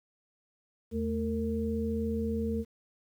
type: tone cluster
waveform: sine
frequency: 80.7 / 221.5 / 458.7 Hz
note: E2 / A3 / A#4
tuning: -36 / +12 / -28 cents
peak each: -35 / -31 / -34 dBFS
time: 0.91-2.65 s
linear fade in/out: 50 ms
effects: 10-bit